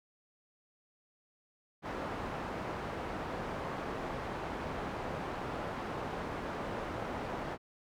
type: low-pass noise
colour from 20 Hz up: white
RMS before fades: -39 dBFS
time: 1.82-7.58 s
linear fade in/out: 50 ms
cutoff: 960 Hz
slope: 12 dB/octave
effects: none